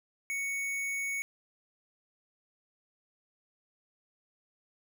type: tone with tanh clipping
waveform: sine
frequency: 2223 Hz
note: C#7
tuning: 4 cents sharp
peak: -33 dBFS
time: 0.3-1.22 s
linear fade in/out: 0 ms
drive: 18 dB
effects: none